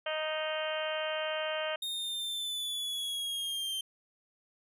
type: harmonic tone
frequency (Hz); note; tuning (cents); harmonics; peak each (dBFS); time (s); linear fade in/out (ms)
311.1; D#4; 0; 2 / 3 / 4 / 5 / 6 / 7 / 8 / 9 / 10; -34 / -44 / -42 / -41 / -44 / -46 / -45 / -42 / -41; 0.06-1.76; 5
type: linear sweep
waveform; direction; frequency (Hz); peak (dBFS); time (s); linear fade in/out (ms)
45% pulse; down; 3701 to 3136; -33; 1.82-3.81; 5
effects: resampled to 32000 Hz